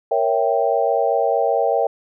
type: chord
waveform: sine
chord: A# diminished seventh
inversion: none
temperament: equal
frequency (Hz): 466.2 / 554.4 / 659.3 / 784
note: A#4 / C#5 / E5 / G5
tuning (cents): 0 / 0 / 0 / 0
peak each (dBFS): -21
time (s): 0.11-1.87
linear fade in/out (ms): 5
effects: none